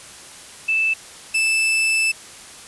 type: tone pair in turn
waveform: sine / 40% pulse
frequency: 2637 / 2637 Hz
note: E7 / E7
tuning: 0 / 0 cents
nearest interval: unison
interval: 0 cents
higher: neither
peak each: -16 / -15 dBFS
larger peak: second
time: 0.68-0.94 / 1.34-2.12 s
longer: second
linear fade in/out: 10 ms
effects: white hiss -40 dBFS RMS until 2.67 s + resampled to 24000 Hz